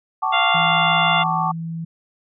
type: chord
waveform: sine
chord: D major seventh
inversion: first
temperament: equal with one note detuned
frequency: 756.8 / 880 / 1108.7 / 1174.7 Hz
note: F#5 / A5 / C#6 / D6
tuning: +39 / 0 / 0 / 0 cents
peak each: -24 / -23 / -24 / -24 dBFS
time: 0.22-1.52 s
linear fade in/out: 10 ms
type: harmonic tone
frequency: 696 Hz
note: F5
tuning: 6 cents flat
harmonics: 1 / 2 / 3 / 4 / 5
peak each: -23 / -23 / -23 / -23 / -23 dBFS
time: 0.32-1.24 s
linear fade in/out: 20 ms
type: tone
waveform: sine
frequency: 164.81 Hz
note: E3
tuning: in tune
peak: -25 dBFS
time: 0.54-1.85 s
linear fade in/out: 10 ms
effects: none